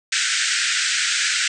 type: band-pass noise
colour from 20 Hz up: pink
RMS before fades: -21 dBFS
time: 0.12-1.48 s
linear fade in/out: 5 ms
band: 1400 to 8500 Hz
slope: 96 dB/octave
effects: none